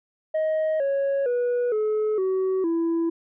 sine tone with pitch steps, 628 / 553.1 / 487.1 / 428.9 / 377.7 / 332.7 Hz, D#5 / C#5 / B4 / A4 / F#4 / E4, +16 / -4 / -24 / -44 / +36 / +16 cents, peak -18 dBFS, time 0.34-3.1 s, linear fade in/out 10 ms, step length 460 ms, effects tanh soft clip ceiling -20 dBFS

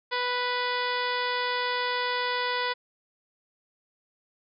harmonic tone, 493.4 Hz, B4, 2 cents flat, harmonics 1 / 2 / 3 / 4 / 5 / 6 / 7 / 8 / 9 / 10, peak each -33 / -30 / -34 / -33 / -40 / -41 / -36 / -42 / -40 / -42 dBFS, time 0.11-2.74 s, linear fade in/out 20 ms, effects none

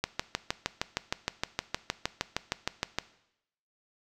click train, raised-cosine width 0.2 ms, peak -10 dBFS, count 20, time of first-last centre 0.04-2.986 s, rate 6.45 Hz, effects noise-tail reverb RT60 0.8 s tail -17 dB re dry

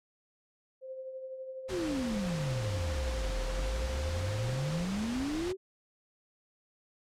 sine tone with tremolo, 523.3 Hz, C5, in tune, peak -37 dBFS, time 0.81-4.86 s, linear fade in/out 50 ms, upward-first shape triangle, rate 12 Hz, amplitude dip 50%
pink noise, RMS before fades -40 dBFS, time 1.68-5.53 s, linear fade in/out 20 ms
sine exponential two-way sweep, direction down then up, 392 to 38.89 to 392 Hz, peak -31 dBFS, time 1.69-5.57 s, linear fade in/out 50 ms, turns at 3.43 s
effects low-pass 7000 Hz 12 dB/octave

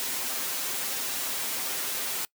white noise with comb filter, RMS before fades -31 dBFS, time 0-2.25 s, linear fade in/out 0 ms, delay 7.6 ms, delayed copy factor +0.7, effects noise-tail reverb RT60 0.1 s tail -23 dB re dry + high-pass 200 Hz 12 dB/octave

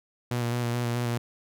sawtooth tone with vibrato, 120 Hz, B2, 49 cents flat, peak -22 dBFS, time 0.31-1.18 s, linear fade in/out 5 ms, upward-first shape square, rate 4.7 Hz, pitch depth 20 cents each way, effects none

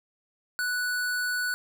square tone, 1480 Hz, F#6, in tune, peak -27 dBFS, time 0.59-1.54 s, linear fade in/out 0 ms, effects none

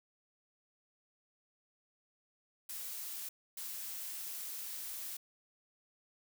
blue noise bursts at uneven times, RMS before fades -43 dBFS, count 2, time 2.69-3.29 / 3.57-5.17 s, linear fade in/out 5 ms, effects none

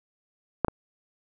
clicks, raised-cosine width 1 ms, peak -7 / -12 dBFS, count 2, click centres 0.647 / 0.683 s, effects none

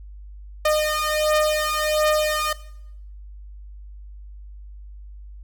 sawtooth beating tone pair, 610 / 611.4 Hz, D#5 / D#5, -34 / -30 cents, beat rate 1.4 Hz, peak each -18 dBFS, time 0.65-2.53 s, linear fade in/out 5 ms, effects noise-tail reverb RT60 0.8 s tail -18 dB re dry + added 50 Hz sine -37 dBFS peak until 5.43 s

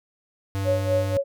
square tone, 98 Hz, G2, in tune, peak -25 dBFS, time 0.55-1.17 s, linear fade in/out 0 ms
sine tone with tremolo, 554.4 Hz, C#5, in tune, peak -18 dBFS, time 0.64-1.24 s, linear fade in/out 50 ms, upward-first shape sine, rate 4 Hz, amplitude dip 85%
effects none

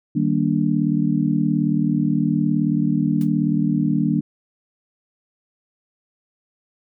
sine chord, Eb major seventh, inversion none, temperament just, 155.56 / 194.45 / 233.3 / 291.7 Hz, Eb3 / G3 / Bb3 / D4, 0 / -14 / +2 / -12 cents, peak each -22 dBFS, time 0.15-4.21 s, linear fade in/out 10 ms
white noise with exponential decay, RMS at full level -38 dBFS, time 3.21-3.3 s, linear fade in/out 2 ms, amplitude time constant 19 ms
effects none

